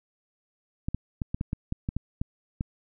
clicks, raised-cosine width 5 ms, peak -16 dBFS, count 11, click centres 0.885 / 0.946 / 1.218 / 1.345 / 1.411 / 1.531 / 1.724 / 1.889 / 1.966 / 2.215 / 2.609 s, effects none

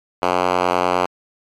5% pulse tone with band-pass filter, 89.8 Hz, F2, 49 cents sharp, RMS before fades -18 dBFS, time 0.22-1.06 s, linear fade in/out 10 ms, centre 980 Hz, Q 0.66, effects MP3 96 kbps

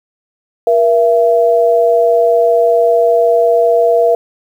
sine tone pair together, 475.6 / 671.3 Hz, A#4 / E5, +35 / +31 cents, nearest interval tritone, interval 596 cents, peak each -10 dBFS, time 0.67-4.15 s, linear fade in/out 2 ms, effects 7-bit

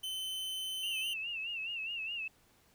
45% pulse tone, 3056 Hz, G7, 45 cents flat, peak -36 dBFS, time 0.03-1.14 s, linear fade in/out 10 ms
sine tone with vibrato, 2711 Hz, E7, 48 cents sharp, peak -36 dBFS, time 0.83-2.28 s, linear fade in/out 5 ms, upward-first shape sine, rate 4.8 Hz, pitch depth 94 cents each way
effects pink hiss -67 dBFS RMS until 2.74 s

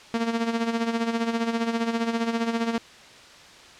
sawtooth tone with tremolo, 230.3 Hz, A#3, 21 cents flat, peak -17 dBFS, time 0.14-2.78 s, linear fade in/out 0 ms, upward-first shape sine, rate 15 Hz, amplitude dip 65%, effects white hiss -47 dBFS RMS until 3.79 s + low-pass 5000 Hz 12 dB/octave

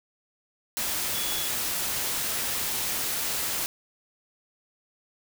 sine tone in noise, 3390 Hz, G#7, 35 cents sharp, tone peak -35 dBFS, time 1.15-1.48 s, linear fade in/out 0 ms, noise white, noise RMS -29 dBFS, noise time 0.77-3.66 s, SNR -9 dB, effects none

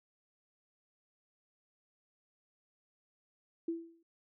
sine tone with exponential decay, 332.7 Hz, E4, 16 cents sharp, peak -30 dBFS, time 3.68-4.03 s, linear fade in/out 5 ms, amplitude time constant 74 ms, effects none

